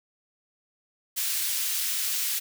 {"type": "high-pass noise", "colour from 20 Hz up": "white", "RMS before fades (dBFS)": -28, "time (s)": [1.16, 2.4], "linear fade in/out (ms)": 20, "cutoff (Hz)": 2200, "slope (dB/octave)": 12, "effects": []}